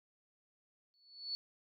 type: tone with exponential growth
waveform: sine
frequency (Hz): 4435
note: C#8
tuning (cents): 0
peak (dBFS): -34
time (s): 0.94-1.35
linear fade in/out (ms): 0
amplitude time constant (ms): 89
effects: none